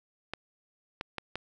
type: clicks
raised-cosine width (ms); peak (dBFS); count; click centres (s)
0.3; -18; 4; 0.336 / 1.011 / 1.183 / 1.356
effects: none